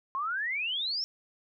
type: exponential sweep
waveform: sine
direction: up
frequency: 1046.5 to 5520 Hz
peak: -29 dBFS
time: 0.15-1.04 s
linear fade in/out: 0 ms
effects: none